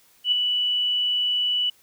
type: tone with ADSR envelope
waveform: sine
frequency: 2960 Hz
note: F#7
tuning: in tune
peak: -15 dBFS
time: 0.24-1.7 s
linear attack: 81 ms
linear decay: 4 ms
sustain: -5 dB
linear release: 6 ms
effects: white hiss -58 dBFS RMS until 1.82 s